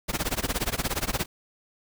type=noise with tremolo; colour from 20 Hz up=pink; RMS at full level=-25 dBFS; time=0.08-1.26 s; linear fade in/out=20 ms; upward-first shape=sine; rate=17 Hz; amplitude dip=95%; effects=none